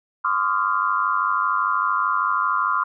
sine tone cluster, 1034 / 1127 / 1232 / 1392 Hz, C6 / C#6 / D#6 / F6, -21 / +28 / -17 / -6 cents, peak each -24 dBFS, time 0.24-2.84 s, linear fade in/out 10 ms, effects none

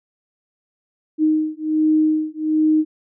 sine beating tone pair, 310 / 311.3 Hz, D#4 / D#4, -6 / +1 cents, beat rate 1.3 Hz, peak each -18 dBFS, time 1.18-2.85 s, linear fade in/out 50 ms, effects none

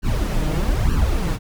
brown noise with flanger, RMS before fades -19 dBFS, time 0.02-1.39 s, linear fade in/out 50 ms, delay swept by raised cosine 0.68 to 6.58 ms, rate 1.1 Hz, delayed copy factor +0.85, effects none

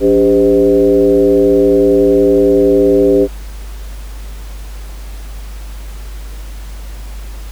sine tone with frequency modulation, 397.1 Hz, G4, 22 cents sharp, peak -6 dBFS, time 0-3.28 s, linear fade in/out 50 ms, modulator 111 Hz, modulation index 1.1, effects added 50 Hz sine -24 dBFS peak until 7.51 s + pink hiss -38 dBFS RMS until 7.51 s

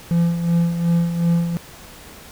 triangle tone with tremolo, 170 Hz, F3, 46 cents flat, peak -11 dBFS, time 0.11-1.57 s, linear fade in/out 0 ms, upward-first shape sine, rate 2.7 Hz, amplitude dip 60%, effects pink hiss -41 dBFS RMS until 2.31 s

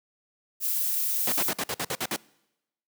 violet noise, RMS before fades -27 dBFS, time 0.6-1.53 s, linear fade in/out 50 ms
pink noise bursts, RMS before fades -28 dBFS, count 9, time 1.27-2.162 s, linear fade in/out 2 ms, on 52 ms, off 53 ms
effects noise-tail reverb RT60 0.9 s tail -24 dB re dry + high-pass 200 Hz 12 dB/octave

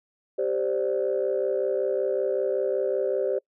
sine chord, G suspended fourth, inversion none, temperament just, 392 / 522.7 / 588 Hz, G4 / C5 / D5, 0 / -2 / +2 cents, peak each -26 / -26 / -28 dBFS, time 0.38-3.39 s, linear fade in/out 10 ms, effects noise-tail reverb RT60 0.1 s tail -26 dB re dry + tanh soft clip ceiling -15 dBFS

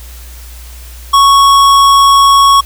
sine tone with tanh clipping, 1108.7 Hz, C#6, in tune, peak -5 dBFS, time 1.13-2.61 s, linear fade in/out 10 ms, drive 18 dB, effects added 60 Hz sine -28 dBFS peak until 2.65 s + white hiss -36 dBFS RMS until 2.65 s

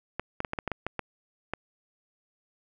clicks, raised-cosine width 0.5 ms, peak -15 dBFS, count 10, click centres 0.196 / 0.404 / 0.448 / 0.534 / 0.588 / 0.677 / 0.717 / 0.866 / 0.993 / 1.536 s, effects none

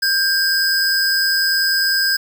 square tone pair together, 1586 / 5035 Hz, G6 / D#8, +20 / +20 cents, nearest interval octave + minor sixth, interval 2000 cents, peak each -18 dBFS, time 0.02-2.17 s, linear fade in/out 10 ms, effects 7-bit

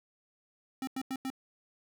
square tone bursts, 263.7 Hz, C4, 14 cents sharp, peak -34 dBFS, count 4, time 0.82-1.302 s, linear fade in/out 2 ms, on 53 ms, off 90 ms, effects none

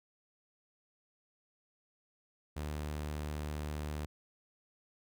sawtooth tone, 75 Hz, D2, 37 cents sharp, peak -33 dBFS, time 2.56-4.06 s, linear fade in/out 10 ms, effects none

